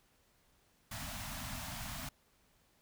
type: band-stop noise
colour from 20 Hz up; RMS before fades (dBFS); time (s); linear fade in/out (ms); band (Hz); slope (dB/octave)
pink; -43; 0.91-2.09; 5; 280 to 600; 96
effects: pink hiss -71 dBFS RMS until 2.81 s